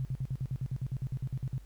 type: tone bursts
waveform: sine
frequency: 130.81 Hz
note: C3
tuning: in tune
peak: -30 dBFS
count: 16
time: 0-1.58 s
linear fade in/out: 0 ms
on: 50 ms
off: 52 ms
effects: added 50 Hz sine -48 dBFS peak until 1.65 s + pink hiss -65 dBFS RMS until 1.65 s